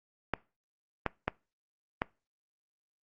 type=clicks; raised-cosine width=0.5 ms; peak=-13 dBFS; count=4; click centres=0.337 / 1.063 / 1.28 / 2.019 s; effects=noise-tail reverb RT60 0.3 s tail -23 dB re dry + Opus 48 kbps